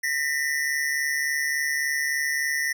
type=tone pair together; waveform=square; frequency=1832 / 1975.5 Hz; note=A#6 / B6; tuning=-31 / 0 cents; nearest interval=minor second; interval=131 cents; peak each=-27 dBFS; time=0.03-2.73 s; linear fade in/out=10 ms; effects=none